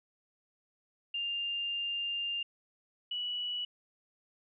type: tone pair in turn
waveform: sine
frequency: 2800 / 2943 Hz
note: F7 / F#7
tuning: +4 / -10 cents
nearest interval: minor second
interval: 86 cents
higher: second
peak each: -32 / -33 dBFS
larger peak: first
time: 1.14-2.43 / 3.11-3.65 s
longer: first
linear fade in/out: 5 ms
effects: none